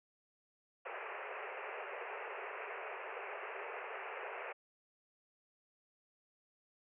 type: band-pass noise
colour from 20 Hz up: pink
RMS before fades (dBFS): -45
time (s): 0.85-4.53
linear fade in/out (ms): 10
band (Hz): 390 to 2700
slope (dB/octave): 96
effects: none